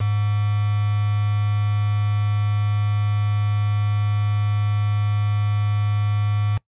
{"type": "tone with quantisation", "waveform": "sine", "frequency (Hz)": 103.83, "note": "G#2", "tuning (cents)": 0, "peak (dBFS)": -18, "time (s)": [0, 6.58], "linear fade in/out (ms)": 10, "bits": 5, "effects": ["noise-tail reverb RT60 0.1 s tail -21 dB re dry", "resampled to 8000 Hz"]}